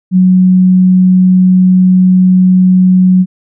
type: tone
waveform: sine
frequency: 184.4 Hz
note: F#3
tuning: 6 cents flat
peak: -3 dBFS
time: 0.11-3.26 s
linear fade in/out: 50 ms
effects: none